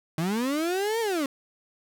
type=linear two-way sweep; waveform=35% pulse; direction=up then down; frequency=153.1 to 468.3 to 263.5 Hz; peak=-23 dBFS; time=0.18-1.26 s; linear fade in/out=2 ms; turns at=1 s; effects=none